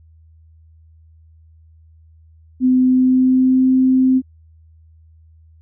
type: tone with pitch glide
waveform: sine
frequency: 255.5 to 259.5 Hz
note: C4 to C4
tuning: -41 to -14 cents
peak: -10 dBFS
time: 2.6-4.22 s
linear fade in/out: 50 ms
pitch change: +27 cents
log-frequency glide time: 2.8-3.68 s
effects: added 80 Hz sine -45 dBFS peak until 5.61 s